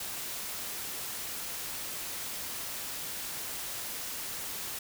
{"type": "noise", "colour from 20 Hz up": "white", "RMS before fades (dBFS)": -38, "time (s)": [0, 4.79], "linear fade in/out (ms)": 5, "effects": []}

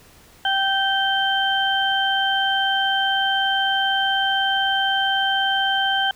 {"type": "harmonic tone", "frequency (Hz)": 779, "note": "G5", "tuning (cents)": -11, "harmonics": [1, 2, 4], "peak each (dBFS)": [-22, -22, -22], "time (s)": [0.45, 6.11], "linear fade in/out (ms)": 2, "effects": ["pink hiss -50 dBFS RMS until 6.15 s"]}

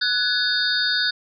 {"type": "tone cluster", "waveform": "sine", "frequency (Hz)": [1487, 1693, 3680, 4423, 4815], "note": ["F#6", "G#6", "A#7", "C#8", "D8"], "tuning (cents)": [8, 33, -23, -5, 42], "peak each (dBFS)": [-23, -29, -25, -25, -26], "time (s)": [0.01, 1.11], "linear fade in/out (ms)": 10, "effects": []}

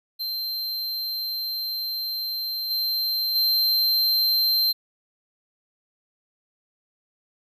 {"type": "tone with level steps", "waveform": "square", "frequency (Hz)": 4134, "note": "C8", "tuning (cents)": -22, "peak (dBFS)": [-27, -23, -19], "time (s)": [0.19, 4.73], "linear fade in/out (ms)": 20, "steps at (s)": [2.7, 3.35], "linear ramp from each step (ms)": 10, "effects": []}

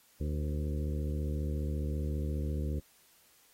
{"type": "harmonic tone with a mistuned harmonic", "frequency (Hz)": 74.7, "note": "D2", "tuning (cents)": 30, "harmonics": [1, 2, 3, 4, 5, 6, 7], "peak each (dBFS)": [-32, -38, -42, -44, -46, -48, -49], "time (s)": [0.2, 2.8], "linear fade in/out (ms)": 10, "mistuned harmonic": 6, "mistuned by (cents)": 41, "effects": ["white hiss -64 dBFS RMS until 3.53 s", "AAC 48 kbps"]}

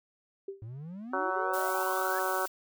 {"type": "tone with exponential decay", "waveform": "sine", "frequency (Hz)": 392, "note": "G4", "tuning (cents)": 0, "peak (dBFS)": -32, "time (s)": [0.48, 0.66], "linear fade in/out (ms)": 5, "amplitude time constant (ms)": 39}
{"type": "exponential sweep", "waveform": "triangle", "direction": "up", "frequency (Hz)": [105.3, 1729], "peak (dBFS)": -37, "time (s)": [0.62, 2.19], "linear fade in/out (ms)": 0}
{"type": "harmonic tone", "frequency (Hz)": 187.4, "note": "F#3", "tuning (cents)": 22, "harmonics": [2, 3, 4, 5, 6, 7, 8], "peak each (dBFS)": [-36, -36, -36, -36, -36, -36, -36], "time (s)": [1.13, 2.46], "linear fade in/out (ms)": 5}
{"type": "noise", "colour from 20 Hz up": "blue", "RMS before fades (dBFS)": -40, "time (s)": [1.53, 2.48], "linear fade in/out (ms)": 10}
{"effects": []}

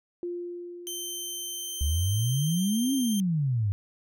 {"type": "tone with exponential decay", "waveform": "sine", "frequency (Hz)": 350, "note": "F4", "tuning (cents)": 4, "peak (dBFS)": -29, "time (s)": [0.23, 2.53], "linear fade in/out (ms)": 1, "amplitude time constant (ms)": 500}
{"type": "tone with pitch glide", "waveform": "15% pulse", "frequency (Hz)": [3105, 3157], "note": ["G7", "G7"], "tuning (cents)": [-17, 12], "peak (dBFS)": -26, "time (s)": [0.87, 3.2], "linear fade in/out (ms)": 0, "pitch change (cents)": 29, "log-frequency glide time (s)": [1.49, 2.81]}
{"type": "exponential two-way sweep", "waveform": "sine", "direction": "up then down", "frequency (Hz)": [69.3, 277.2, 96.2], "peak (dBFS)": -23, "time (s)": [1.81, 3.72], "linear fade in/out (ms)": 0, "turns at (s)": 2.94}
{"effects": []}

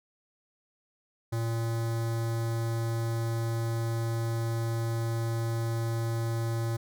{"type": "tone with notch filter", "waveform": "square", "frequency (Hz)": 114.8, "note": "A#2", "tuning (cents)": -26, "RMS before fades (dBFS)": -30, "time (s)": [1.32, 6.77], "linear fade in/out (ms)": 10, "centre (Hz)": 2700, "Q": 1.4, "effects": []}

